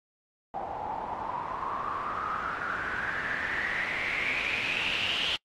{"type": "noise with low-pass filter sweep", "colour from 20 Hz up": "white", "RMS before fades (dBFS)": -32, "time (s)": [0.54, 5.36], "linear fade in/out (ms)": 0, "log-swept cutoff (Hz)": [770, 3100], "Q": 7.8, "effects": ["noise-tail reverb RT60 0.1 s tail -26 dB re dry", "AAC 48 kbps"]}